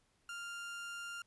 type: tone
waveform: 30% pulse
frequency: 1396.9 Hz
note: F6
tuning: in tune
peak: -40 dBFS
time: 0.29-1.22 s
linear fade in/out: 2 ms
effects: pink hiss -75 dBFS RMS until 1.26 s + resampled to 24000 Hz